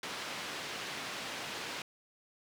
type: band-pass noise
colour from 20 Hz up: white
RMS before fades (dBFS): -41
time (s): 0.03-1.82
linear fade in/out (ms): 2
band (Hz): 140 to 3600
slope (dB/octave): 12
effects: none